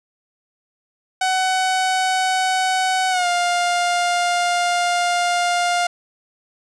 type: tone with pitch glide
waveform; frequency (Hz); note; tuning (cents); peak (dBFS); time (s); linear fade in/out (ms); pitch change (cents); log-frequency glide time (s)
sawtooth; 750 to 703.8; F#5 to F5; +23 to +13; -13; 1.21-5.87; 5; -110; 3.1-3.27
effects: resampled to 22050 Hz + 8-bit